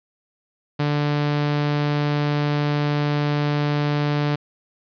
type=tone; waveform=sawtooth; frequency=146.83 Hz; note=D3; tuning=in tune; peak=-15 dBFS; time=0.79-4.36 s; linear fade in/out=10 ms; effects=resampled to 11025 Hz + 8-bit